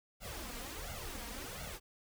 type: noise with flanger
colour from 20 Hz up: pink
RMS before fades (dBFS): -44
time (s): 0.2-1.8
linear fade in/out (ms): 50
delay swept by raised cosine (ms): 1.4 to 4.3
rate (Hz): 1.4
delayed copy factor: +0.8
effects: none